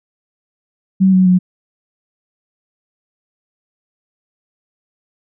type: tone with pitch steps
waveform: sine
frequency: 190.2 / 186.07 / 182.03 Hz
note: F#3 / F#3 / F#3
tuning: +48 / +10 / -28 cents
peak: -7 dBFS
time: 1-1.39 s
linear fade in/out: 20 ms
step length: 130 ms
effects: none